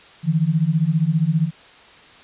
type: beating tone pair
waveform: sine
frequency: 151.6 / 166.6 Hz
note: D#3 / E3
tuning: -45 / +19 cents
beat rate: 15 Hz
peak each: -19 / -18 dBFS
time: 0.23-1.51 s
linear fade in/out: 50 ms
effects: white hiss -46 dBFS RMS until 2.23 s + resampled to 8000 Hz